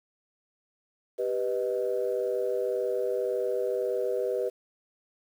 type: chord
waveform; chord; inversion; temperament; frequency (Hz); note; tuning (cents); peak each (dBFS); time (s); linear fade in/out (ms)
sine; G augmented; none; equal; 392 / 493.9 / 622.3; G4 / B4 / D#5; 0 / 0 / 0; -30 / -28 / -33; 1.18-4.5; 20
effects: tanh soft clip ceiling -17 dBFS + 9-bit